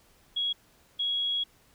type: tone bursts at uneven times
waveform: sine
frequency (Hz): 3322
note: G#7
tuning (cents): 0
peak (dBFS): -26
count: 2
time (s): 0.36-0.53 / 0.99-1.44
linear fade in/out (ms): 10
effects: pink hiss -62 dBFS RMS until 1.74 s